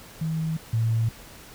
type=tone pair in turn; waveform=sine; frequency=160.1 / 113.21 Hz; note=D#3 / A2; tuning=+50 / +50 cents; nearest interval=tritone; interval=600 cents; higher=first; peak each=-24 / -20 dBFS; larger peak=second; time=0.21-0.57 / 0.73-1.09 s; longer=neither; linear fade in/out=5 ms; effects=pink hiss -46 dBFS RMS until 1.54 s